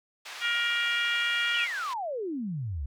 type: band-pass noise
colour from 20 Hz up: white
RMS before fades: -42 dBFS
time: 0.25-1.94 s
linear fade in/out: 10 ms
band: 860 to 3700 Hz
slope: 12 dB/octave
type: harmonic tone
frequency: 471.7 Hz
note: A#4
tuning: 20 cents sharp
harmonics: 3 / 4 / 5 / 6 / 7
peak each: -30 / -31 / -32 / -33 / -33 dBFS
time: 0.4-1.68 s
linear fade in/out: 50 ms
type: exponential sweep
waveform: sine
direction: down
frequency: 3136 to 63 Hz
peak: -30 dBFS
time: 1.54-2.86 s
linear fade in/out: 5 ms
effects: none